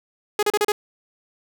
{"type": "tone bursts", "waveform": "sawtooth", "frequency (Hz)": 417.1, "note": "G#4", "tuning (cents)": 7, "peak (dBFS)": -13, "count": 5, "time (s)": [0.39, 0.72], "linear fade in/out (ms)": 2, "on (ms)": 38, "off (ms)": 35, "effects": []}